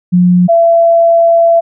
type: tone pair in turn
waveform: sine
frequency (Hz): 178.7 / 672.3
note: F3 / E5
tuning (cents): +40 / +34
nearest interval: octave + major seventh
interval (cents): 2294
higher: second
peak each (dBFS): -4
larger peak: neither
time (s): 0.12-0.48 / 0.48-1.61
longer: second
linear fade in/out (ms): 20
effects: none